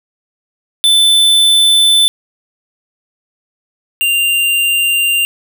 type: tone pair in turn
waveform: square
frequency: 3520 / 2786 Hz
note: A7 / F7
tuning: 0 / -5 cents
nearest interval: major third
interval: 405 cents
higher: first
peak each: -7 / -11 dBFS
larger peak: first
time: 0.84-2.08 / 4.01-5.25 s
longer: neither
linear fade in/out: 0 ms
effects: none